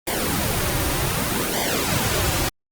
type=noise with flanger; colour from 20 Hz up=pink; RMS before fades=-22 dBFS; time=0.07-2.49 s; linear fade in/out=5 ms; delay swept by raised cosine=0.74 to 4.64 ms; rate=0.65 Hz; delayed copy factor=-0.75; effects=Opus 24 kbps